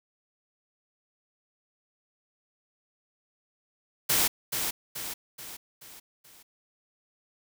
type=noise with echo; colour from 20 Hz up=white; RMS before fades=-24 dBFS; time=4.09-4.28 s; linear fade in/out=10 ms; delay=430 ms; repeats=5; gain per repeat=-6 dB; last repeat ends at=6.43 s; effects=none